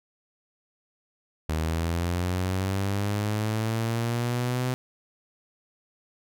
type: linear sweep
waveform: sawtooth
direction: up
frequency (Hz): 77.78 to 127.6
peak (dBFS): -21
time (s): 1.49-4.74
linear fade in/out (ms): 0
effects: none

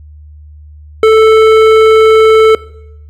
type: tone with hard clipping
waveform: sine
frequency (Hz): 439.8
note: A4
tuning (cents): -1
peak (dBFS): -4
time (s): 1.03-2.55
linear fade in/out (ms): 2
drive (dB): 12
effects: noise-tail reverb RT60 0.8 s tail -20 dB re dry + added 75 Hz sine -31 dBFS peak until 3.09 s

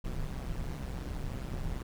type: noise with amplitude modulation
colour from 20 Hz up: brown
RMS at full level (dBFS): -33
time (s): 0.04-1.83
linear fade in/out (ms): 10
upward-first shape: sine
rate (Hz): 130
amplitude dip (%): 75
effects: none

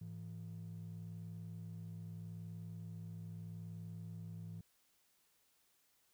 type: ring-modulated tone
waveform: triangle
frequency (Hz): 136.5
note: C#3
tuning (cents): -26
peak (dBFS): -39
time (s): 0.01-4.61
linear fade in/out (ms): 5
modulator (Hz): 30.4
effects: tanh soft clip ceiling -40 dBFS + white hiss -75 dBFS RMS until 6.13 s

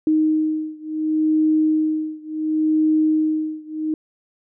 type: beating tone pair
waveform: sine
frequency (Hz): 311.1 / 311.8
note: D#4 / D#4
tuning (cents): 0 / +4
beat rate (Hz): 0.7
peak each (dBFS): -19 / -20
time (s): 0.07-3.94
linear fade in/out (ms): 2
effects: none

